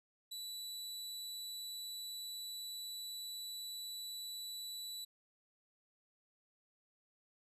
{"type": "tone", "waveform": "sawtooth", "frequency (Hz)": 3954, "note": "B7", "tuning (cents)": 1, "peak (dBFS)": -40, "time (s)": [0.31, 5.05], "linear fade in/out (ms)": 10, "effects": ["resampled to 32000 Hz"]}